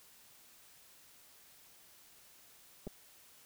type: clicks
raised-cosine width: 2 ms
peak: -30 dBFS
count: 2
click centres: 2.869 / 2.874 s
effects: white hiss -61 dBFS RMS until 3.45 s